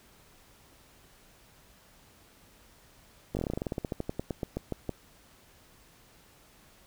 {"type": "slowing click train", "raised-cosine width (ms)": 2, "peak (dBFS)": -18, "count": 23, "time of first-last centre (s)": [3.35, 4.893], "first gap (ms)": 19, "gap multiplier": 1.11, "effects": ["pink hiss -59 dBFS RMS until 6.86 s"]}